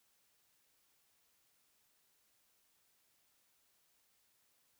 silence, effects white hiss -75 dBFS RMS until 4.79 s

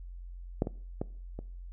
clicks, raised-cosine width 2 ms, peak -13 / -21 / -18 / -26 dBFS, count 4, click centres 0.621 / 0.671 / 1.015 / 1.39 s, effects noise-tail reverb RT60 0.5 s tail -21 dB re dry + added 44 Hz sine -41 dBFS peak until 1.72 s

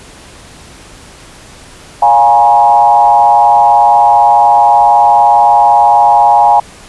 sine tone with frequency modulation, 827 Hz, G#5, 8 cents flat, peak -3 dBFS, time 2.02-6.6 s, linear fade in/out 5 ms, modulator 122 Hz, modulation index 1, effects pink hiss -35 dBFS RMS until 6.88 s + resampled to 24000 Hz

